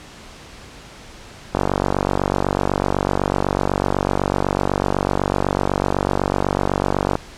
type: click train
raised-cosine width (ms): 1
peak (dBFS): -3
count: 270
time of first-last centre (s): 1.55-7.154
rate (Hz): 48
effects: pink hiss -40 dBFS RMS until 7.37 s + low-pass 7000 Hz 12 dB/octave